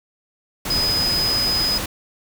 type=tone in noise; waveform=sine; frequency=5010 Hz; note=D#8; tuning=11 cents sharp; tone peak=-18 dBFS; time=0.7-1.78 s; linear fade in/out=5 ms; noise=pink; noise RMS=-26 dBFS; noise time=0.65-1.86 s; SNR=+5 dB; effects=none